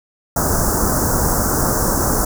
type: band-stop noise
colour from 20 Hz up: pink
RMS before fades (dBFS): -17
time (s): 0.36-2.25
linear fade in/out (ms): 5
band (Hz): 1500 to 5600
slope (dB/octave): 48
effects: none